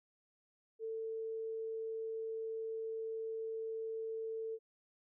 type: tone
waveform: sine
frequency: 446.4 Hz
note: A4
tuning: 25 cents sharp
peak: -38 dBFS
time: 0.79-4.59 s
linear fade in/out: 50 ms
effects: none